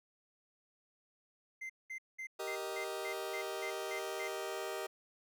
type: tone bursts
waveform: triangle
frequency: 2079 Hz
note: C7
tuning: 12 cents flat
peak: -39 dBFS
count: 10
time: 1.61-4.28 s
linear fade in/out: 10 ms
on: 87 ms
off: 200 ms
type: chord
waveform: sawtooth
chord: Eb major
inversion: first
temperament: just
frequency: 388.9 / 466.7 / 622.3 Hz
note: G4 / Bb4 / Eb5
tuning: -14 / +2 / 0 cents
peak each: -38 / -40 / -39 dBFS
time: 2.39-4.87 s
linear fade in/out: 10 ms
effects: none